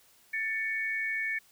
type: tone pair together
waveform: sine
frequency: 1771.5 / 2232 Hz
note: A6 / C#7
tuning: +11 / +11 cents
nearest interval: major third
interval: 400 cents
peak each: -32 / -32 dBFS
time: 0.33-1.39 s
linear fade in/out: 10 ms
effects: white hiss -62 dBFS RMS until 1.51 s